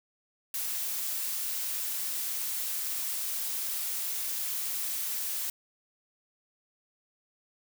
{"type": "noise", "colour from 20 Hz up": "blue", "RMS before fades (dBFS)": -33, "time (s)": [0.54, 5.5], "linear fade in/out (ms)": 2, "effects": []}